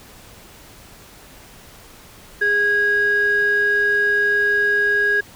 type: tone pair together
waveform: sine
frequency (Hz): 411.6 / 1646.4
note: G#4 / G#6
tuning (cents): -16 / -16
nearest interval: 2 octaves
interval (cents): 2400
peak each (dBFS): -22 / -14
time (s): 2.41-5.21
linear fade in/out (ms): 10
effects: tanh soft clip ceiling -10 dBFS + pink hiss -44 dBFS RMS until 5.35 s